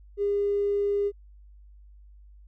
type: tone with tanh clipping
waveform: triangle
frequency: 405.3 Hz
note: G#4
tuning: 42 cents flat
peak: -22 dBFS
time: 0.17-1.12 s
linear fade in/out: 50 ms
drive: 2 dB
effects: added 50 Hz sine -48 dBFS peak until 2.47 s